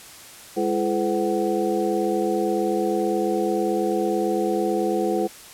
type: tone cluster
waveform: sine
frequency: 205.4 / 339.8 / 428.8 / 507 / 749 Hz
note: G#3 / F4 / A4 / B4 / F#5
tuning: -19 / -47 / -45 / +45 / +21 cents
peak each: -28 / -24 / -26 / -27 / -28 dBFS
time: 0.56-5.28 s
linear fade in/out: 20 ms
effects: white hiss -43 dBFS RMS until 5.53 s + low-pass 12000 Hz 12 dB/octave